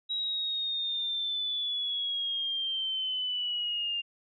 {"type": "linear sweep", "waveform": "sine", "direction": "down", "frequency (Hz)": [3859, 2794], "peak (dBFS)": -29, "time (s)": [0.09, 4.02], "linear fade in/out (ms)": 20, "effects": []}